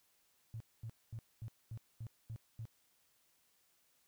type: tone bursts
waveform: triangle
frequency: 112.8 Hz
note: A2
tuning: 44 cents sharp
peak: -38 dBFS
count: 8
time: 0.54-2.654 s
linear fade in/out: 0 ms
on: 63 ms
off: 230 ms
effects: tanh soft clip ceiling -40 dBFS + white hiss -74 dBFS RMS until 4.07 s